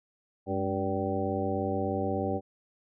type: harmonic tone with a mistuned harmonic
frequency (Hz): 96.6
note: G2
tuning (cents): -25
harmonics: 1 / 2 / 3 / 4 / 5 / 6 / 8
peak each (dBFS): -35 / -35 / -35 / -35 / -35 / -35 / -35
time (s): 0.46-2.41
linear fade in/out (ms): 50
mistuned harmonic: 2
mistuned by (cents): +89
effects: none